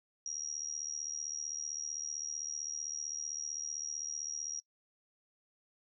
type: tone with amplitude modulation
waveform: sine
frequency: 5700 Hz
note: F8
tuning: 34 cents sharp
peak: -33 dBFS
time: 0.26-4.6 s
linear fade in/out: 2 ms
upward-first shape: sine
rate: 75.6 Hz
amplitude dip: 100%
effects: noise-tail reverb RT60 0.1 s tail -23 dB re dry